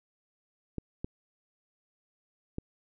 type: clicks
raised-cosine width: 3 ms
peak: -21 dBFS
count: 3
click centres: 0.783 / 1.045 / 2.584 s
effects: none